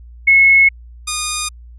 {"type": "tone pair in turn", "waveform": ["sine", "5% pulse"], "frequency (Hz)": [2184, 1225.7], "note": ["C#7", "D#6"], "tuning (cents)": [-26, -26], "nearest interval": "minor seventh", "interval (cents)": 1000, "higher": "first", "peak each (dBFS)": -6, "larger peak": "neither", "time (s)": [[0.27, 0.69], [1.07, 1.49]], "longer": "neither", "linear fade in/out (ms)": 10, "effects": ["added 59 Hz sine -35 dBFS peak until 1.78 s", "resampled to 24000 Hz"]}